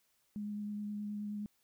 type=tone with vibrato; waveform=sine; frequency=207.7 Hz; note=G#3; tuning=in tune; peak=-37 dBFS; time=0.36-1.46 s; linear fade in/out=0 ms; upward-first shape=sine; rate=9.5 Hz; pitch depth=12 cents each way; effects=white hiss -75 dBFS RMS until 1.63 s